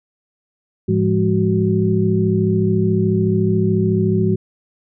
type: tone cluster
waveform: sine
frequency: 107 / 171.8 / 205.7 / 372.5 Hz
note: A2 / F3 / G#3 / F#4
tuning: -48 / -28 / -16 / +12 cents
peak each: -19 dBFS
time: 0.88-4.36 s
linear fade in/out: 10 ms
effects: none